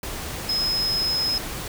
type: tone in noise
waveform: sine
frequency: 5120 Hz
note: D#8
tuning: 49 cents sharp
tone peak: -21 dBFS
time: 0.49-1.38 s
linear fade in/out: 2 ms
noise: pink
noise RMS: -32 dBFS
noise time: 0.03-1.68 s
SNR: +8 dB
effects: none